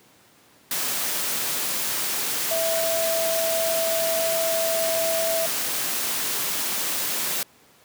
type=tone in noise; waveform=sine; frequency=658 Hz; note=E5; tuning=3 cents flat; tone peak=-23 dBFS; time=2.51-5.46 s; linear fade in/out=2 ms; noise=white; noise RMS=-26 dBFS; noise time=0.71-7.43 s; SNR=0 dB; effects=pink hiss -55 dBFS RMS until 7.84 s + high-pass 150 Hz 12 dB/octave